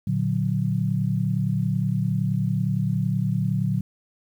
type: chord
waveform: sine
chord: Bb augmented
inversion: none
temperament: equal with one note detuned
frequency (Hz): 116.54 / 147.26 / 185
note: Bb2 / D3 / F#3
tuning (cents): 0 / +5 / 0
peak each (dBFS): -25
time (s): 0.07-3.81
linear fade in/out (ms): 5
effects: 9-bit